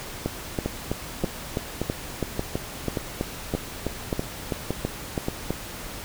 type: two click trains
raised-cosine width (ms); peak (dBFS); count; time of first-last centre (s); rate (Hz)
2; -11 / -11; 17 / 9; 0.26-5.506 / 0.66-5.284; 3.05 / 1.73
effects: pink hiss -37 dBFS RMS until 6.04 s